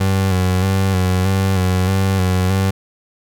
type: tone with vibrato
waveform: 30% pulse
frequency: 94.2 Hz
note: F#2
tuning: 32 cents sharp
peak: -11 dBFS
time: 0-2.71 s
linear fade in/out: 10 ms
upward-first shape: square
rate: 1.6 Hz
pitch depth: 37 cents each way
effects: none